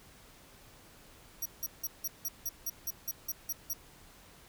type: tone bursts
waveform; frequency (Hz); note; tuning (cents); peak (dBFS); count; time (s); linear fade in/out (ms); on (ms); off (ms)
15% pulse; 5750; F8; +50; -27; 12; 1.42-3.734; 5; 37; 170
effects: pink hiss -57 dBFS RMS until 4.48 s